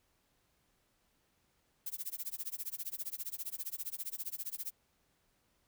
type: noise with tremolo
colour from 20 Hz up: violet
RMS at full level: -38 dBFS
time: 1.86-4.71 s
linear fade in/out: 5 ms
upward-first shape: sine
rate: 15 Hz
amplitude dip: 100%
effects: pink hiss -75 dBFS RMS until 5.67 s